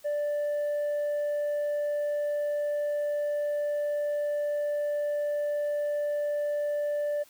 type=tone with tanh clipping; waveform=sine; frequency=587.3 Hz; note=D5; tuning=in tune; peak=-27 dBFS; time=0.04-7.24 s; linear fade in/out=20 ms; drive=2 dB; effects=white hiss -58 dBFS RMS until 7.29 s